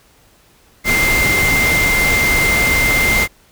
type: tone in noise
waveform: sine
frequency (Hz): 2093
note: C7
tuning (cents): 0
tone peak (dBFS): -13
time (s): 0.84-3.28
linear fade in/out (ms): 50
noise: pink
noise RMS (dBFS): -18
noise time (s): 0.84-3.28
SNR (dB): +2
effects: pink hiss -51 dBFS RMS until 3.51 s